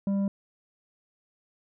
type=tone with tanh clipping; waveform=sine; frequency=197.9 Hz; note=G3; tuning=17 cents sharp; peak=-25 dBFS; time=0.07-0.28 s; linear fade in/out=2 ms; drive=7 dB; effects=none